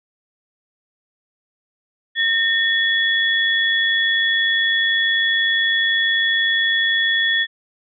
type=tone pair together; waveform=sine; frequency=1823 / 3384 Hz; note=A#6 / G#7; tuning=-39 / +32 cents; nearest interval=major seventh; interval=1071 cents; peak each=-17 / -19 dBFS; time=2.15-7.47 s; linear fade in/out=50 ms; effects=none